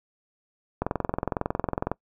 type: click train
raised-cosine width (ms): 1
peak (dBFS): -11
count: 25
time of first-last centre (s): 0.82-1.916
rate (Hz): 21.9
effects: noise-tail reverb RT60 0.1 s tail -24 dB re dry